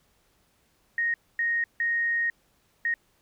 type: tone bursts at uneven times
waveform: sine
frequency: 1864.7 Hz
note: A#6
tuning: in tune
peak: -23 dBFS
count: 4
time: 0.98-1.14 / 1.39-1.64 / 1.8-2.3 / 2.85-2.94 s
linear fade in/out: 2 ms
effects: pink hiss -67 dBFS RMS until 3.21 s